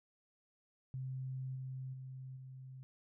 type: tone with level steps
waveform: sine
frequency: 130.81 Hz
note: C3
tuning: in tune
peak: -39 / -41 / -45 / -48 dBFS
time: 0.94-2.83 s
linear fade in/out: 0 ms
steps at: 1.55 / 1.93 / 2.36 s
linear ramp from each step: 10 ms
effects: none